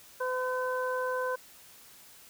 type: harmonic tone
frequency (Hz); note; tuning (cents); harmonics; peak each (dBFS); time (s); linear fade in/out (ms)
508; B4; +49; 1 / 2 / 3; -31 / -34 / -36; 0.2-1.36; 10
effects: white hiss -54 dBFS RMS until 2.29 s